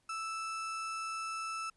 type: tone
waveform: 35% pulse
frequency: 1318.5 Hz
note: E6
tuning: in tune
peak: -35 dBFS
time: 0.09-1.7 s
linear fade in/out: 5 ms
effects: pink hiss -74 dBFS RMS until 1.76 s + resampled to 24000 Hz